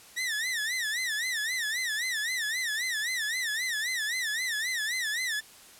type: tone with vibrato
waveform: sawtooth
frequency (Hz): 1864.7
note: A#6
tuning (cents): 0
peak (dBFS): -25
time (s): 0.16-5.41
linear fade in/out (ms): 20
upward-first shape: sine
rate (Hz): 3.8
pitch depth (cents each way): 170
effects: white hiss -52 dBFS RMS until 5.79 s + low-pass 12000 Hz 12 dB/octave